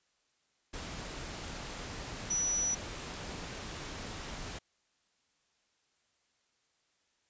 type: tone in noise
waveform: sine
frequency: 5900 Hz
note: F#8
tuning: 6 cents flat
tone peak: -29 dBFS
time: 2.3-2.75 s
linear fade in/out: 10 ms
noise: pink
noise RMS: -42 dBFS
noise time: 0.73-4.59 s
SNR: +10 dB
effects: white hiss -75 dBFS RMS until 7.29 s + resampled to 16000 Hz